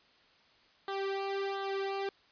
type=tone with flanger; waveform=sawtooth; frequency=392.4 Hz; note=G4; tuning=2 cents sharp; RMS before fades=-35 dBFS; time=0.88-2.09 s; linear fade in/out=2 ms; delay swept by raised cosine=0.4 to 2 ms; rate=1.4 Hz; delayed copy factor=-0.95; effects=white hiss -64 dBFS RMS until 2.31 s + resampled to 11025 Hz